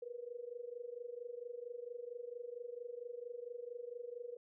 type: tone with amplitude modulation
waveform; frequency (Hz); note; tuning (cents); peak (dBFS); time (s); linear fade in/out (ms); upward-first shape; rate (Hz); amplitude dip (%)
sine; 481.5; B4; -44; -40; 0.02-4.37; 5; sine; 24.4; 85
effects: none